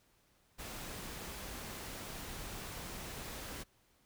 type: noise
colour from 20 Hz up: pink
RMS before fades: -45 dBFS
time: 0.58-3.64 s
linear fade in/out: 20 ms
effects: pink hiss -71 dBFS RMS until 4.05 s